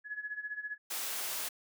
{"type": "tone with tremolo", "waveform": "sine", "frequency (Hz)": 1693, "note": "G#6", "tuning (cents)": 33, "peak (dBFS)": -34, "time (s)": [0.04, 0.78], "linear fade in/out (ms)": 50, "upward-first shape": "sine", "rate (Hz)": 15, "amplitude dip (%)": 80}
{"type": "noise", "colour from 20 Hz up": "white", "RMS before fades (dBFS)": -37, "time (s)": [0.9, 1.49], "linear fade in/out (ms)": 10}
{"effects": ["high-pass 400 Hz 12 dB/octave"]}